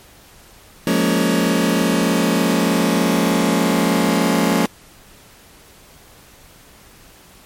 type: chord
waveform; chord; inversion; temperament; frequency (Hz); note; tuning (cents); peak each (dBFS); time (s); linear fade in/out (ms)
sawtooth; Bb minor seventh; second; just; 174.81 / 209.8 / 233.1 / 279.7; F3 / Ab3 / Bb3 / Db4; +2 / +18 / 0 / +16; -16; 0.87-4.66; 2
effects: pink hiss -46 dBFS RMS until 7.45 s + MP3 64 kbps